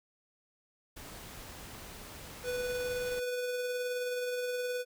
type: noise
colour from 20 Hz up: pink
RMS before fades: -47 dBFS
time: 0.96-3.2 s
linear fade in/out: 10 ms
type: tone with tremolo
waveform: square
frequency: 495 Hz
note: B4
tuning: 4 cents sharp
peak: -32 dBFS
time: 2.43-4.85 s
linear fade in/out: 50 ms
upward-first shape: triangle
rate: 19 Hz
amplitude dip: 30%
effects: none